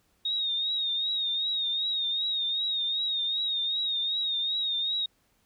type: tone with vibrato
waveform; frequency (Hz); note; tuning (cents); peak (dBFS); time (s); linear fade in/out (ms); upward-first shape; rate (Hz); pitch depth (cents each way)
sine; 3729; A#7; 0; -26; 0.25-5.06; 5; triangle; 2.6; 75
effects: pink hiss -69 dBFS RMS until 5.45 s